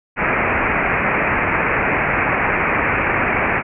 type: low-pass noise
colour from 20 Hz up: white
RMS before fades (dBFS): -18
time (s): 0.16-3.63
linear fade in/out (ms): 50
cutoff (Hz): 2500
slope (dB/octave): 96
effects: none